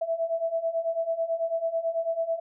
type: beating tone pair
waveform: sine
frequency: 655 / 664.1 Hz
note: E5 / E5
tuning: -11 / +13 cents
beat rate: 9.1 Hz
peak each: -30 / -27 dBFS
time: 0.01-2.4 s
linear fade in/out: 10 ms
effects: none